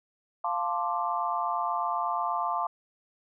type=chord; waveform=sine; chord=D minor seventh; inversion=first; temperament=equal; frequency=698.5 / 880 / 1046.5 / 1174.7 Hz; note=F5 / A5 / C6 / D6; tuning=0 / 0 / 0 / 0 cents; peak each=-32 dBFS; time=0.44-2.67 s; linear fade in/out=5 ms; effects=none